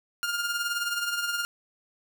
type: tone with tremolo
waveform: sawtooth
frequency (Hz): 1409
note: F6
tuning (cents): +15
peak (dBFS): -21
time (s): 0.23-1.45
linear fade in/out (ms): 0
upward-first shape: triangle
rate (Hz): 19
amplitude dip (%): 60
effects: none